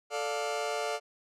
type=chord; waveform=sawtooth; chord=D minor; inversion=second; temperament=just; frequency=440.5 / 587.3 / 704.8 Hz; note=A4 / D5 / F5; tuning=+2 / 0 / +16 cents; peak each=-31 dBFS; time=0.1-1 s; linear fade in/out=50 ms; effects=low-pass 8000 Hz 12 dB/octave